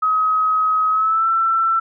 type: tone with pitch glide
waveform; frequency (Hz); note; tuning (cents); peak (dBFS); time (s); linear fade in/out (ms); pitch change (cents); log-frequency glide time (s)
sine; 1270 to 1338.5; D#6 to E6; +35 to +26; -14; 0.02-1.8; 10; +91; 0.9-1.28
effects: none